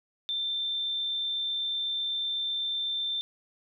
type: tone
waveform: sine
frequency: 3566 Hz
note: A7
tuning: 22 cents sharp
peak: -28 dBFS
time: 0.29-3.21 s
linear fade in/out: 0 ms
effects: none